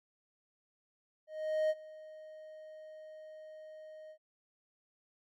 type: tone with ADSR envelope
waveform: triangle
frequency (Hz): 622.3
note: D#5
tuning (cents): 0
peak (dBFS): -25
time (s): 1.27-4.18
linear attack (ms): 430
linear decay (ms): 40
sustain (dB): -21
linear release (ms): 75
effects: none